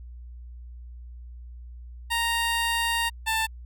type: tone pair in turn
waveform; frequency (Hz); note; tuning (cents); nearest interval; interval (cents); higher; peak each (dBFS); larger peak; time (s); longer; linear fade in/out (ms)
15% pulse; 930 / 887.6; A#5 / A5; -4 / +15; minor second; 81; first; -17; neither; 2.1-3.1 / 3.26-3.47; first; 20
effects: added 60 Hz sine -39 dBFS peak until 3.65 s